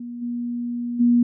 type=tone with level steps; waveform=sine; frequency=240 Hz; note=B3; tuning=49 cents flat; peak=-30 / -24 / -13 dBFS; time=0-1.23 s; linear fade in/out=5 ms; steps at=0.21 / 0.99 s; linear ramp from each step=20 ms; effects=none